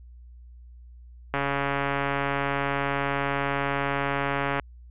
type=click train; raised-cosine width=0.5 ms; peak=-11 dBFS; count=457; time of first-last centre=1.34-4.597 s; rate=140 Hz; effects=added 60 Hz sine -44 dBFS peak until 4.9 s + resampled to 8000 Hz

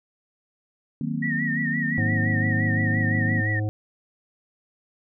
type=chord; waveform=sine; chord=C half-diminished seventh; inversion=first; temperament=equal; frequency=155.56 / 185 / 233.1 / 261.6 Hz; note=Eb3 / Gb3 / Bb3 / C4; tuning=0 / 0 / 0 / 0 cents; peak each=-29 / -33 / -28 / -32 dBFS; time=1.01-3.41 s; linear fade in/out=2 ms
type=tone with vibrato; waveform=sine; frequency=1881 Hz; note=A#6; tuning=15 cents sharp; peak=-25 dBFS; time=1.22-3.6 s; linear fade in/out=10 ms; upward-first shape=sine; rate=5.8 Hz; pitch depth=72 cents each way
type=harmonic tone; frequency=105.9 Hz; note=G#2; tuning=34 cents sharp; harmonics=1 / 3 / 5 / 7; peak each=-23 / -33 / -37 / -40 dBFS; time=1.98-3.69 s; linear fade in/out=0 ms
effects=none

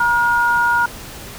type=tone pair together; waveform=sine; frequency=951.5 / 1429 Hz; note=A#5 / F6; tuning=+35 / +39 cents; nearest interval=perfect fifth; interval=704 cents; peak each=-16 / -15 dBFS; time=0-0.86 s; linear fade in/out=5 ms; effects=pink hiss -34 dBFS RMS until 1.38 s

